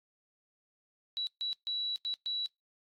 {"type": "tone bursts at uneven times", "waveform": "sine", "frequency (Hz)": 3922, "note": "B7", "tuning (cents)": -13, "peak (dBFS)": -32, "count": 5, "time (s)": [[1.17, 1.27], [1.41, 1.53], [1.67, 1.96], [2.05, 2.14], [2.26, 2.46]], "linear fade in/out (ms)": 0, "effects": ["noise-tail reverb RT60 0.2 s tail -25 dB re dry", "AAC 48 kbps"]}